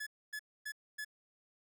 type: tone bursts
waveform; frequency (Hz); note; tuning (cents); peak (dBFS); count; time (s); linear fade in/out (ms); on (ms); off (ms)
45% pulse; 1711; A6; -49; -39; 4; 0-1.048; 10; 67; 260
effects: none